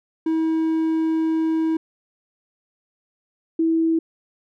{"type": "tone pair in turn", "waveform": ["triangle", "sine"], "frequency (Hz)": [321.4, 326.1], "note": ["E4", "E4"], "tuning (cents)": [-44, -19], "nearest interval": "unison", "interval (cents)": 25, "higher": "second", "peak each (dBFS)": -16, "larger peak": "neither", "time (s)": [[0.26, 1.77], [3.59, 3.99]], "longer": "first", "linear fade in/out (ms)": 5, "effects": []}